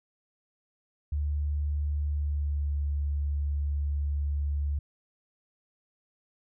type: tone with pitch glide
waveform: sine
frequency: 73.42 to 72.16 Hz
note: D2 to D2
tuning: 0 to -30 cents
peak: -26 dBFS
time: 1.12-4.79 s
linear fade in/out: 5 ms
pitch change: -30 cents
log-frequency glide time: 2.1-2.74 s
effects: none